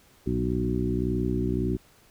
harmonic tone with a mistuned harmonic, 61.74 Hz, B1, in tune, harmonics 1 / 2 / 3 / 4 / 5 / 6, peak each -31 / -31 / -31 / -31 / -31 / -31 dBFS, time 0.26-1.77 s, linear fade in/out 10 ms, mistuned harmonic 2, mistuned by -56 cents, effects pink hiss -58 dBFS RMS until 2.1 s

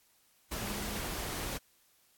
sine tone in noise, 205.4 Hz, G#3, 19 cents flat, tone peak -42 dBFS, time 0.62-0.99 s, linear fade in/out 10 ms, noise pink, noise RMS -38 dBFS, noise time 0.51-1.58 s, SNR -7 dB, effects white hiss -68 dBFS RMS until 2.17 s + AAC 64 kbps

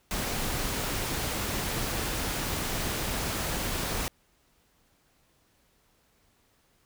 pink noise, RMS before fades -31 dBFS, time 0.11-4.08 s, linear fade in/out 0 ms, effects pink hiss -67 dBFS RMS until 6.85 s

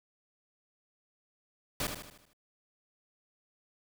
pink noise with echo, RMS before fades -33 dBFS, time 1.8-1.87 s, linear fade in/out 2 ms, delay 77 ms, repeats 6, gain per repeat -6 dB, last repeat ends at 2.332 s, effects none

